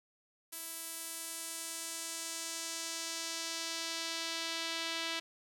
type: tone with band-pass filter sweep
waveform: sawtooth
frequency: 329.6 Hz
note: E4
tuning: in tune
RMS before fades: -40 dBFS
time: 0.52-5.2 s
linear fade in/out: 10 ms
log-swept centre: 12000 to 3500 Hz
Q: 1.3
effects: none